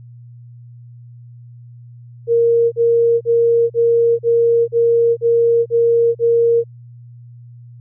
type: tone bursts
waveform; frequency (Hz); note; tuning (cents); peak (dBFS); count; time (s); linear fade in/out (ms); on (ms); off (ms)
sine; 466.2; A#4; 0; -10; 9; 2.27-6.64; 50; 450; 40
effects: added 120 Hz sine -36 dBFS peak until 7.8 s

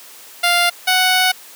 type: tone pair in turn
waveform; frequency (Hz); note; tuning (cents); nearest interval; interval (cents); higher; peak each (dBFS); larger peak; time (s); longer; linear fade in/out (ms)
10% pulse; 698.5 / 741; F5 / F#5; 0 / +2; minor second; 102; second; -4; neither; 0.43-0.7 / 0.87-1.32; second; 10
effects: white hiss -40 dBFS RMS until 1.55 s + high-pass 300 Hz 12 dB/octave

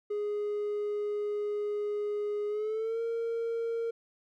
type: tone with pitch glide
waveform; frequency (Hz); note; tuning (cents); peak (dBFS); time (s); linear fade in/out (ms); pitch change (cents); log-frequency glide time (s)
triangle; 415.3 to 460.8; G#4 to A#4; 0 to -20; -27; 0.1-3.91; 10; +180; 2.48-3.01
effects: tanh soft clip ceiling -24 dBFS

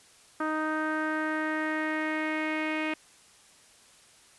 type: tone with low-pass filter sweep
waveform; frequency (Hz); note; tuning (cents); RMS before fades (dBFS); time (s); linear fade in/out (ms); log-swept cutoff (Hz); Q
sawtooth; 311.1; D#4; 0; -30; 0.4-2.94; 5; 1400 to 2400; 4.4
effects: white hiss -57 dBFS RMS until 4.38 s + resampled to 24000 Hz

